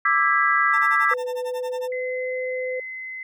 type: chord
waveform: sine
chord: E dominant seventh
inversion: third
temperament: equal with one note detuned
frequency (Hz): 1174.7 / 1318.5 / 1636.5 / 1975.5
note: D6 / E6 / G#6 / B6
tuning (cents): 0 / 0 / -26 / 0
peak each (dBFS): -22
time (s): 0.05-1.14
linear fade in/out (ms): 5
type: tone with tremolo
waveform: 40% pulse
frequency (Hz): 898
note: A5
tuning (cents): +35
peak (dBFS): -31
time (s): 0.73-1.88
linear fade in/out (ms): 5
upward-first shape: sine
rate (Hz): 11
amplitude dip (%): 100
type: tone with pitch glide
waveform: sine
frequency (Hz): 498.2 to 509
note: B4 to C5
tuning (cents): +15 to -48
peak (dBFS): -25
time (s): 1.11-2.8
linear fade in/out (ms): 5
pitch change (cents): +37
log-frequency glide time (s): 1.37-2.35
type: tone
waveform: sine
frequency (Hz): 2047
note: C7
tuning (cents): -38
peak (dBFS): -31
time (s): 1.92-3.23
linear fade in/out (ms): 2
effects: none